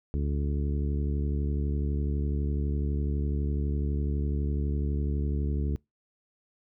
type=harmonic tone; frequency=72 Hz; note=D2; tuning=34 cents flat; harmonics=1 / 2 / 3 / 4 / 5 / 6; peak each=-27 / -33 / -37 / -39 / -41 / -43 dBFS; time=0.14-5.76 s; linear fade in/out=0 ms; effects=noise-tail reverb RT60 0.2 s tail -25 dB re dry